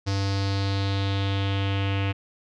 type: tone with low-pass filter sweep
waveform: square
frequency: 98.3 Hz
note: G2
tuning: 5 cents sharp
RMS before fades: -25 dBFS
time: 0.06-2.13 s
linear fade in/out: 20 ms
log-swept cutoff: 5200 to 2700 Hz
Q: 3.7
effects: none